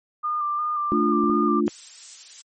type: tone with vibrato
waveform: sine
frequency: 1200 Hz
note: D6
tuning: 37 cents sharp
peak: -22 dBFS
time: 0.23-1.61 s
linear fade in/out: 20 ms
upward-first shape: square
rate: 2.8 Hz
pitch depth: 23 cents each way
type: chord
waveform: sine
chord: D minor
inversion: second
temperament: equal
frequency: 220 / 293.7 / 349.2 Hz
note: A3 / D4 / F4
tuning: 0 / 0 / 0 cents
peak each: -23 dBFS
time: 0.92-1.68 s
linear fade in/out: 0 ms
type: clicks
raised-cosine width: 2 ms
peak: -27 / -25 dBFS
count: 2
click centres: 1.239 / 1.298 s
type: noise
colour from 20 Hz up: violet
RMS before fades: -33 dBFS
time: 1.66-2.42 s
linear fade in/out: 10 ms
effects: MP3 32 kbps